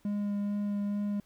triangle tone with vibrato, 204.3 Hz, G#3, 28 cents flat, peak -27 dBFS, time 0.05-1.2 s, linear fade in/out 2 ms, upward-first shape sine, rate 2.3 Hz, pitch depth 10 cents each way, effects pink hiss -67 dBFS RMS until 1.25 s

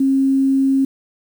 sine tone with quantisation, 270 Hz, C#4, 45 cents flat, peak -12 dBFS, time 0-0.85 s, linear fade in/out 5 ms, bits 7, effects none

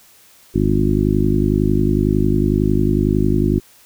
harmonic tone with a mistuned harmonic, 51 Hz, G#1, 31 cents flat, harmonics 1 / 2 / 3 / 4 / 5 / 6 / 7, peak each -21 / -21 / -21 / -21 / -21 / -21 / -21 dBFS, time 0.54-3.6 s, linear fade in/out 20 ms, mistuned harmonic 1, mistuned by -66 cents, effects white hiss -49 dBFS RMS until 3.85 s

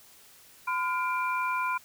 sine tone cluster, 1015 / 1413 / 2374 Hz, B5 / F6 / D7, +47 / +20 / +18 cents, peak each -28 / -33 / -34 dBFS, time 0.67-1.78 s, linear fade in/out 10 ms, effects white hiss -55 dBFS RMS until 1.84 s

